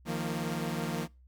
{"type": "chord", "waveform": "sawtooth", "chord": "Eb suspended second", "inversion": "none", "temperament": "equal with one note detuned", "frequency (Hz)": [155.56, 174.61, 230.4], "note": ["Eb3", "F3", "Bb3"], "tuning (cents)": [0, 0, -20], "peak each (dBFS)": -32, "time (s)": [0.05, 1.08], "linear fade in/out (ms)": 50, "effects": ["noise-tail reverb RT60 0.3 s tail -25 dB re dry", "added 63 Hz sine -55 dBFS peak until 1.27 s"]}